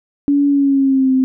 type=tone with pitch glide; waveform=sine; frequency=284.4 to 260.8 Hz; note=C#4 to C4; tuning=+45 to -5 cents; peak=-10 dBFS; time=0.28-1.24 s; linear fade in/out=0 ms; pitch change=-150 cents; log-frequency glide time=0.48-1.13 s; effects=none